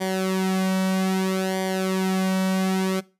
sawtooth tone with flanger, 188.8 Hz, F#3, 35 cents sharp, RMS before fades -23 dBFS, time 0-3.01 s, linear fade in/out 20 ms, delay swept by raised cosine 0.75 to 2.45 ms, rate 0.62 Hz, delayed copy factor -0.75, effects noise-tail reverb RT60 0.3 s tail -21 dB re dry + resampled to 32000 Hz

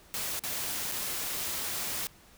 white noise with dropouts, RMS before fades -34 dBFS, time 0.14-2.07 s, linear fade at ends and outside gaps 0 ms, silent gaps 0.393-0.437 / 0.915-0.92 s, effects pink hiss -57 dBFS RMS until 2.37 s

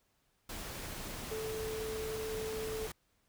sine tone in noise, 438.2 Hz, A4, 7 cents flat, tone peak -37 dBFS, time 1.31-2.87 s, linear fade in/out 5 ms, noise pink, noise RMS -43 dBFS, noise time 0.49-2.92 s, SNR +3 dB, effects pink hiss -75 dBFS RMS until 3.28 s

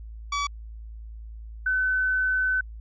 sawtooth / sine tone pair in turn, 1143 / 1514.8 Hz, D6 / F#6, -47 / +40 cents, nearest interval perfect fourth, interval 487 cents, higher second, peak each -21 dBFS, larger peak neither, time 0.32-0.47 / 1.66-2.61 s, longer second, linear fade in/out 5 ms, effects added 55 Hz sine -37 dBFS peak until 2.8 s + resampled to 16000 Hz

